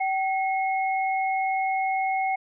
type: tone pair together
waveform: sine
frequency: 767 / 2169 Hz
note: G5 / C#7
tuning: -38 / -38 cents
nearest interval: octave + tritone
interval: 1800 cents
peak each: -23 / -30 dBFS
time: 0-2.36 s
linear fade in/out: 10 ms
effects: none